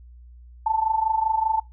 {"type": "tone with amplitude modulation", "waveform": "sine", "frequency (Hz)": 882, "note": "A5", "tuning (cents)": 4, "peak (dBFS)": -16, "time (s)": [0.66, 1.6], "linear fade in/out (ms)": 5, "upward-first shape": "sine", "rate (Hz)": 25.1, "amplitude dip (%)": 80, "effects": ["noise-tail reverb RT60 0.2 s tail -21 dB re dry", "added 60 Hz sine -43 dBFS peak until 1.72 s"]}